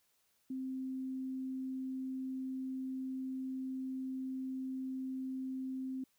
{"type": "tone", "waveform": "sine", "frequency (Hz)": 261.6, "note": "C4", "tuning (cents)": 0, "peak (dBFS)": -37, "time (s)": [0.5, 6.04], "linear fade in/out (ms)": 5, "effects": ["white hiss -75 dBFS RMS until 6.18 s"]}